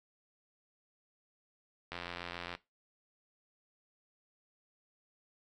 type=click train; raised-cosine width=0.3 ms; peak=-24 dBFS; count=56; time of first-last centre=1.92-2.551 s; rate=87.2 Hz; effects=noise-tail reverb RT60 0.2 s tail -17 dB re dry